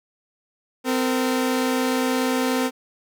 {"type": "tone pair together", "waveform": "sawtooth", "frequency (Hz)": [257.7, 458.5], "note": ["C4", "A#4"], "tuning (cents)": [-26, -29], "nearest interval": "minor seventh", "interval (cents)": 997, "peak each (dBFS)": [-17, -22], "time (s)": [0.84, 2.71], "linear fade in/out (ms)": 50, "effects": []}